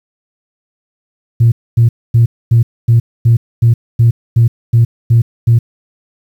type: tone bursts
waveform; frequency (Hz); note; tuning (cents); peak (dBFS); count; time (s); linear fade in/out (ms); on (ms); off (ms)
sine; 116.54; A#2; 0; -3; 12; 1.4-5.59; 10; 120; 250
effects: tanh soft clip ceiling -1 dBFS + 7-bit